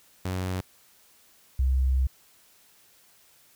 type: tone pair in turn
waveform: sawtooth / sine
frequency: 92.5 / 65.29 Hz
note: F#2 / C2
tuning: 0 / -3 cents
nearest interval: tritone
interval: 603 cents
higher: first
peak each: -24 / -20 dBFS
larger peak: second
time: 0.25-0.61 / 1.59-2.07 s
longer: second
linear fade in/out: 5 ms
effects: white hiss -59 dBFS RMS until 3.55 s